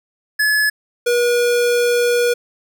square tone pair in turn, 1708 / 481.7 Hz, G#6 / B4, +48 / -43 cents, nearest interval octave + minor seventh, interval 2191 cents, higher first, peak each -14 dBFS, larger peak neither, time 0.39-0.7 / 1.06-2.34 s, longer second, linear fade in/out 10 ms, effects none

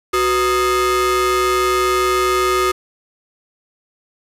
45% pulse ring-modulated tone, 435.3 Hz, A4, 19 cents flat, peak -11 dBFS, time 0.13-2.72 s, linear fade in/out 10 ms, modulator 807 Hz, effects resampled to 32000 Hz + 7-bit

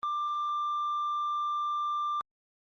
sine tone with tanh clipping, 1186 Hz, D6, 17 cents sharp, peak -29 dBFS, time 0.03-2.21 s, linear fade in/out 0 ms, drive 2 dB, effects Opus 24 kbps

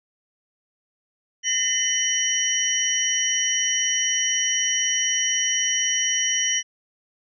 sine tone cluster, 1825 / 2024 / 3026 / 5770 Hz, A#6 / B6 / F#7 / F#8, -37 / +42 / +38 / -44 cents, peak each -30 / -30 / -25 / -22 dBFS, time 1.43-6.63 s, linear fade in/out 50 ms, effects none

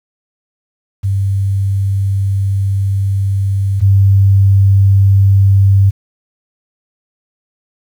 sine tone pair in turn, 98.1 / 98.1 Hz, G2 / G2, +2 / +2 cents, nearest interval unison, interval 0 cents, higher neither, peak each -11 / -5 dBFS, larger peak second, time 1.03-3.81 / 3.81-5.91 s, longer first, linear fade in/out 20 ms, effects 7-bit

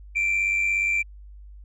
sine tone pair together, 2349 / 2446 Hz, D7 / D#7, 0 / -30 cents, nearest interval minor second, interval 70 cents, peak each -19 / -26 dBFS, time 0.15-1.03 s, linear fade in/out 20 ms, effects tanh soft clip ceiling -18 dBFS + added 50 Hz sine -41 dBFS peak until 1.64 s

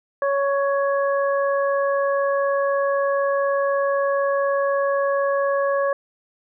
harmonic tone, 557 Hz, C#5, 8 cents sharp, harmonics 1 / 2 / 3, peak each -19 / -25 / -29 dBFS, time 0.22-5.93 s, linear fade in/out 2 ms, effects none

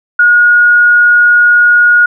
sine tone, 1442 Hz, F#6, 45 cents flat, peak -3 dBFS, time 0.19-2.06 s, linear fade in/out 5 ms, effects none

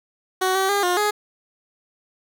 15% pulse tone with pitch steps, 373.7 / 383.3 / 404 / 356.8 / 417.8 Hz, F#4 / G4 / G#4 / F4 / G#4, +17 / -39 / -48 / +37 / +10 cents, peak -12 dBFS, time 0.41-1.11 s, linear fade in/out 10 ms, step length 140 ms, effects none

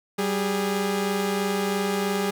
sawtooth tone pair together, 193.54 / 410.1 Hz, G3 / G#4, -22 / -22 cents, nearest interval octave + minor second, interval 1300 cents, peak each -22 dBFS, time 0.18-2.31 s, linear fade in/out 10 ms, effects none

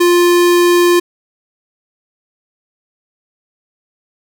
square tone, 350.2 Hz, F4, 5 cents sharp, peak -8 dBFS, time 0-1 s, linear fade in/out 10 ms, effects none

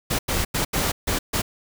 pink noise bursts at uneven times, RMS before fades -23 dBFS, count 6, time 0.1-0.19 / 0.28-0.45 / 0.54-0.65 / 0.73-0.92 / 1.07-1.19 / 1.33-1.42 s, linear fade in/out 10 ms, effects none

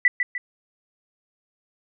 sine tone with echo, 1975.5 Hz, B6, in tune, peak -12 dBFS, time 0.05-0.08 s, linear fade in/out 2 ms, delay 150 ms, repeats 2, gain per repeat -7 dB, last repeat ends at 0.38 s, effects none

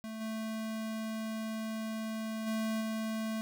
square tone with level steps, 220.5 Hz, A3, 4 cents sharp, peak -40 / -36 / -32 / -34 dBFS, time 0.04-3.41 s, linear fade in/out 0 ms, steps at 0.2 / 2.46 / 2.8 s, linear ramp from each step 20 ms, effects none

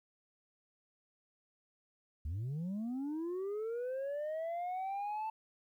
sine linear sweep, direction up, 68.9 to 887 Hz, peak -33 dBFS, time 2.25-5.3 s, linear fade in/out 5 ms, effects tanh soft clip ceiling -35 dBFS + 12-bit

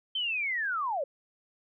sine linear sweep, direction down, 3136 to 515 Hz, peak -28 dBFS, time 0.15-1.04 s, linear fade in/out 5 ms, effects none

